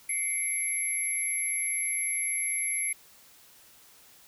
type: tone cluster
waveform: sine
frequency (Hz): 2116 / 2291 / 11160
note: C7 / D7 / F9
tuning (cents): +19 / -44 / -2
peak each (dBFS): -37 / -36 / -28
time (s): 0.09-2.93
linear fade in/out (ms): 5
effects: white hiss -56 dBFS RMS until 4.27 s